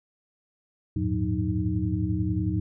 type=tone cluster; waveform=sine; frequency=82.4 / 100.8 / 112 / 180.4 / 310.9 Hz; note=E2 / G2 / A2 / F#3 / D#4; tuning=0 / +49 / +31 / -44 / -1 cents; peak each=-30 dBFS; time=0.96-2.6 s; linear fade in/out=5 ms; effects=none